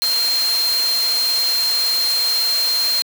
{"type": "tone in noise", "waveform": "sine", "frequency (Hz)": 4186, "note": "C8", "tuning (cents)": 0, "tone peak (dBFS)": -16, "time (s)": [0.02, 3.02], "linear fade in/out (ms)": 0, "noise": "white", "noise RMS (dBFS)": -25, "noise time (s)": [0.02, 3.02], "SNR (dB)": 6, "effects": ["high-pass 400 Hz 12 dB/octave"]}